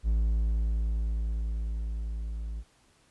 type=tone with level ramp; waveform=triangle; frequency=55 Hz; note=A1; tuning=in tune; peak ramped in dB=-20 to -31 dBFS; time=0.03-2.64 s; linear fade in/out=50 ms; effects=pink hiss -64 dBFS RMS until 3.1 s + resampled to 24000 Hz